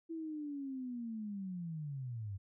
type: linear sweep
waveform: sine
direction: down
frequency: 332.1 to 93.5 Hz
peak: -39 dBFS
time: 0.09-2.38 s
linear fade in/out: 20 ms
effects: none